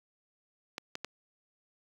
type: clicks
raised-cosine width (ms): 0.2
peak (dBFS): -19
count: 3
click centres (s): 0.781 / 0.954 / 1.046
effects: high-pass 150 Hz 12 dB/octave + 8-bit